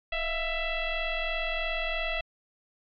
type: tone with frequency modulation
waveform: sine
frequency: 1318.5 Hz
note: E6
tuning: in tune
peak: -27 dBFS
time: 0.12-2.21 s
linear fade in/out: 5 ms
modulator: 670 Hz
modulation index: 2.8
effects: MP3 64 kbps